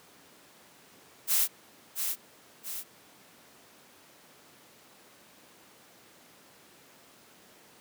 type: noise with echo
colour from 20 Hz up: blue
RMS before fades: -25 dBFS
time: 1.27-1.48 s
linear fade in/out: 50 ms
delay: 680 ms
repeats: 2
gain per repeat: -6 dB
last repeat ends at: 2.84 s
effects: pink hiss -56 dBFS RMS until 7.8 s + high-pass 200 Hz 12 dB/octave